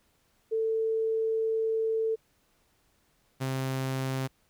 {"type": "tone pair in turn", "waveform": ["sine", "sawtooth"], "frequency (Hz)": [445.2, 132.36], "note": ["A4", "C3"], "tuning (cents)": [20, 20], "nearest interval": "octave + major sixth", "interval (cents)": 2100, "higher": "first", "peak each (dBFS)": -25, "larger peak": "neither", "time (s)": [[0.51, 2.16], [3.4, 4.28]], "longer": "first", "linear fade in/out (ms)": 20, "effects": ["pink hiss -69 dBFS RMS until 4.49 s"]}